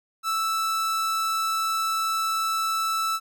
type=tone; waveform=45% pulse; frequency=1318.5 Hz; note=E6; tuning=in tune; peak=-23 dBFS; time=0.23-3.2 s; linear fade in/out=50 ms; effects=none